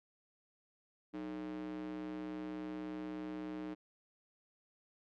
square tone with high-pass filter, 61.74 Hz, B1, in tune, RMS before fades -43 dBFS, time 1.13-3.75 s, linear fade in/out 20 ms, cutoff 270 Hz, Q 6, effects low-pass 3000 Hz 12 dB/octave

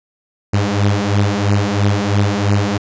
sawtooth beating tone pair, 100 / 103 Hz, G2 / G#2, +35 / -14 cents, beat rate 3 Hz, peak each -12 dBFS, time 0.53-2.78 s, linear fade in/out 10 ms, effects resampled to 16000 Hz

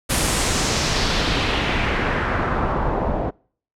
pink noise with low-pass filter sweep, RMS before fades -21 dBFS, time 0.09-3.31 s, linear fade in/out 20 ms, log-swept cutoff 11000 to 670 Hz, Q 1.6, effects noise-tail reverb RT60 0.5 s tail -26 dB re dry

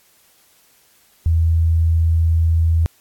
sine tone, 82.1 Hz, E2, 6 cents flat, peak -12 dBFS, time 1.26-2.86 s, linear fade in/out 0 ms, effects white hiss -55 dBFS RMS until 3 s + AAC 64 kbps

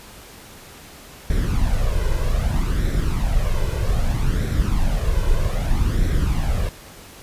brown noise with flanger, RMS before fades -19 dBFS, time 1.3-6.69 s, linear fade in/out 2 ms, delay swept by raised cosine 0.52 to 2.02 ms, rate 0.63 Hz, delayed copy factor +0.75, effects pink hiss -42 dBFS RMS until 7.22 s + resampled to 32000 Hz

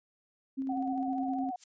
sine tone with tremolo, 267.5 Hz, C4, 38 cents sharp, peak -30 dBFS, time 0.57-1.51 s, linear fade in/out 20 ms, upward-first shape square, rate 9.8 Hz, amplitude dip 25%
sine tone with vibrato, 740 Hz, F#5, in tune, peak -34 dBFS, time 0.69-1.56 s, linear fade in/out 5 ms, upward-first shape sine, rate 15 Hz, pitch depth 53 cents each way
violet noise with exponential growth, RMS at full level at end -37 dBFS, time 1.54-1.64 s, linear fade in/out 5 ms, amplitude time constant 21 ms
effects resampled to 16000 Hz

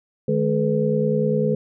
sine tone cluster, 153.3 / 213.4 / 428.6 / 498.7 Hz, D#3 / G#3 / A4 / B4, -25 / +47 / -45 / +17 cents, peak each -23 dBFS, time 0.28-1.55 s, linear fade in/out 5 ms, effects none

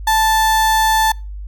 35% pulse tone, 880 Hz, A5, in tune, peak -10 dBFS, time 0.07-1.12 s, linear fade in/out 5 ms, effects noise-tail reverb RT60 0.3 s tail -26 dB re dry + added 50 Hz sine -26 dBFS peak until 1.47 s

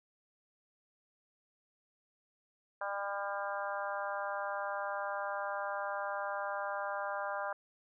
harmonic tone, 200 Hz, G3, 35 cents sharp, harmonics 3 / 4 / 5 / 6 / 7 / 8, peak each -40 / -41 / -42 / -43 / -43 / -44 dBFS, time 2.81-7.53 s, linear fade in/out 5 ms, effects none

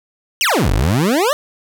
25% pulse exponential two-way sweep, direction down then up, 3200 to 42.19 to 621 Hz, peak -9 dBFS, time 0.41-1.33 s, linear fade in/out 0 ms, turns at 0.71 s, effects none

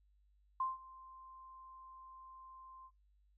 sine tone with ADSR envelope, 1046.5 Hz, C6, in tune, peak -32 dBFS, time 0.6-2.91 s, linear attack 4 ms, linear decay 170 ms, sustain -21 dB, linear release 56 ms, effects noise-tail reverb RT60 0.2 s tail -26 dB re dry + added 50 Hz sine -68 dBFS peak until 3.37 s

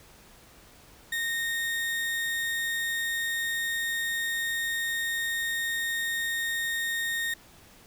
35% pulse tone, 1848 Hz, A#6, 16 cents flat, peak -26 dBFS, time 1.12-7.34 s, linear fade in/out 5 ms, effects pink hiss -54 dBFS RMS until 7.86 s

